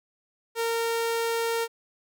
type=tone; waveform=sawtooth; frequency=460.3 Hz; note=A#4; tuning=22 cents flat; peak=-21 dBFS; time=0.55-1.68 s; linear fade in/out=50 ms; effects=none